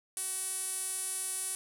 sawtooth tone with band-pass filter, 377 Hz, F#4, 32 cents sharp, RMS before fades -36 dBFS, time 0.17-1.55 s, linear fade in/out 0 ms, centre 9700 Hz, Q 6.3, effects none

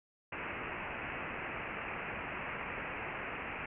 white low-pass noise, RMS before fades -41 dBFS, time 0.32-3.66 s, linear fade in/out 5 ms, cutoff 2700 Hz, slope 96 dB/octave, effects none

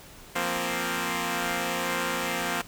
5% pulse chord, F suspended fourth, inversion none, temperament equal, 174.61 / 233.1 / 261.6 Hz, F3 / Bb3 / C4, 0 / 0 / 0 cents, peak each -20 dBFS, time 0.35-2.62 s, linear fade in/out 10 ms, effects pink hiss -48 dBFS RMS until 2.67 s

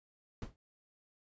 brown noise with exponential decay, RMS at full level -36 dBFS, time 0.42-0.56 s, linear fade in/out 1 ms, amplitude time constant 30 ms, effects resampled to 16000 Hz

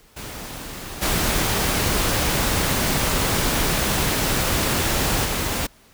pink noise with level steps, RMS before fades -34 / -21 / -24 dBFS, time 0.16-5.67 s, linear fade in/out 10 ms, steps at 1.01 / 5.24 s, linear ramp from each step 20 ms, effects pink hiss -53 dBFS RMS until 5.93 s

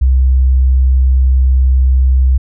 sine tone, 64.8 Hz, C2, 16 cents flat, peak -6 dBFS, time 0.01-2.38 s, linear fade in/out 10 ms, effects none

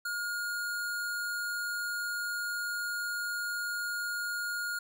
square tone, 1427 Hz, F6, 37 cents sharp, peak -33 dBFS, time 0.05-4.79 s, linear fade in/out 5 ms, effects none

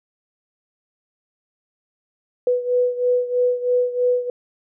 sine beating tone pair, 493.3 / 496.4 Hz, B4 / B4, -2 / +9 cents, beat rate 3.1 Hz, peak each -18 / -22 dBFS, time 2.47-4.3 s, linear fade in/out 2 ms, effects none

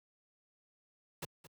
pink noise with echo, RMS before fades -40 dBFS, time 1.22-1.25 s, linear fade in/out 5 ms, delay 220 ms, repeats 1, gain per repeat -14 dB, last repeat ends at 1.47 s, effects high-pass 80 Hz 12 dB/octave

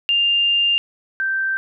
sine tone pair in turn, 2800 / 1561.9 Hz, F7 / G6, +4 / -7 cents, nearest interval minor seventh, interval 1011 cents, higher first, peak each -14 / -18 dBFS, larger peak first, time 0.09-0.78 / 1.2-1.57 s, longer first, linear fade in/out 0 ms, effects none

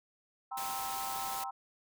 sine chord, C dominant seventh, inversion second, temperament just, 784.9 / 941.9 / 1046.5 / 1308.1 Hz, G5 / Bb5 / C6 / E6, +2 / +18 / 0 / -14 cents, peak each -39 / -44 / -44 / -44 dBFS, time 0.51-1.51 s, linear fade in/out 10 ms
white noise, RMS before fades -41 dBFS, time 0.57-1.44 s, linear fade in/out 5 ms
effects none

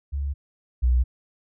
sine tone pair in turn, 70.3 / 61.74 Hz, C#2 / B1, +25 / 0 cents, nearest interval major second, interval 225 cents, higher first, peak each -24 / -16 dBFS, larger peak second, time 0.12-0.34 / 0.82-1.04 s, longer neither, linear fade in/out 20 ms, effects none

